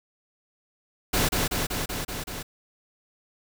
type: noise with echo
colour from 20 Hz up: pink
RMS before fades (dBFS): -23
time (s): 1.13-1.29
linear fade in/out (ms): 10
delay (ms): 190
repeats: 6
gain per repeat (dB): -2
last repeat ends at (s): 2.43
effects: none